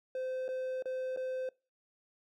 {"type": "tone with dropouts", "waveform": "triangle", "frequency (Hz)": 516, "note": "C5", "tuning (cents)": -24, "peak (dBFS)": -32, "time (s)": [0.15, 1.49], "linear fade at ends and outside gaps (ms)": 2, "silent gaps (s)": [[0.481, 0.488], [0.824, 0.856], [1.163, 1.172]], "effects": ["noise-tail reverb RT60 0.3 s tail -24 dB re dry"]}